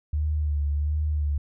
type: tone with vibrato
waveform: sine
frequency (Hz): 74.3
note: D2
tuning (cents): +21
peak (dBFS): -22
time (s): 0.13-1.38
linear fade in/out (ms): 5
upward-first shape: sine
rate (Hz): 1.4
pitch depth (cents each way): 46
effects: none